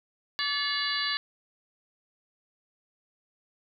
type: harmonic tone with a mistuned harmonic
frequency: 576 Hz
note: D5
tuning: 34 cents flat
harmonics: 2 / 3 / 4 / 5 / 6 / 7 / 8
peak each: -36 / -32 / -38 / -36 / -36 / -33 / -34 dBFS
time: 0.39-1.17 s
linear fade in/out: 0 ms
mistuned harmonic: 4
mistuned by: -98 cents
effects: none